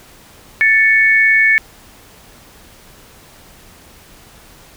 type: tone pair together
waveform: sine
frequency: 1763 / 2221 Hz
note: A6 / C#7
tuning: +3 / +3 cents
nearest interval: major third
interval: 400 cents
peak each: -11 dBFS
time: 0.61-1.58 s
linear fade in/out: 0 ms
effects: pink hiss -43 dBFS RMS until 4.76 s